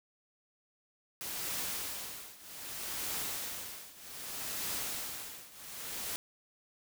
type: noise with tremolo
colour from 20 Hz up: white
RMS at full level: -36 dBFS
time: 1.21-6.16 s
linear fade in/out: 0 ms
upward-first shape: triangle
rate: 0.64 Hz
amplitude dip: 90%
effects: none